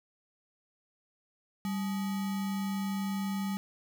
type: tone with sample-and-hold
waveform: sine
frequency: 196 Hz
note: G3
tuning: in tune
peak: -30 dBFS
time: 1.65-3.57 s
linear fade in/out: 0 ms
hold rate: 1050 Hz
effects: none